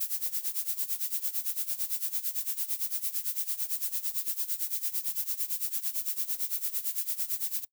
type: noise with tremolo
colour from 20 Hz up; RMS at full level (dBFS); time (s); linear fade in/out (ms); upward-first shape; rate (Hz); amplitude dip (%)
violet; -29; 0-7.65; 10; sine; 8.9; 85
effects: noise-tail reverb RT60 0.1 s tail -21 dB re dry